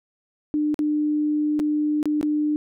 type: tone with dropouts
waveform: sine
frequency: 300 Hz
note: D4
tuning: 37 cents sharp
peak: -19 dBFS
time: 0.54-2.56 s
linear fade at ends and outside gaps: 0 ms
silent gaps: 0.743-0.791 / 1.593-1.599 / 2.029-2.056 / 2.212-2.229 s
effects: none